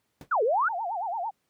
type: noise with exponential decay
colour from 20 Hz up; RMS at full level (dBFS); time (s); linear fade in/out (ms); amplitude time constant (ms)
brown; -30; 0.21-0.29; 1; 17
type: exponential two-way sweep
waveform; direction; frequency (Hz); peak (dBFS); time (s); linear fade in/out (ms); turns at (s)
sine; down then up; 1568 to 410.4 to 1568; -21; 0.31-0.69; 10; 0.43
type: tone with vibrato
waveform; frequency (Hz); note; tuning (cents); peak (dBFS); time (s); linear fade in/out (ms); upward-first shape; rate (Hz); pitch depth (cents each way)
sine; 795; G5; +24; -28; 0.68-1.31; 20; sine; 8.9; 260
effects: pink hiss -75 dBFS RMS until 1.49 s + high-pass 100 Hz 12 dB/octave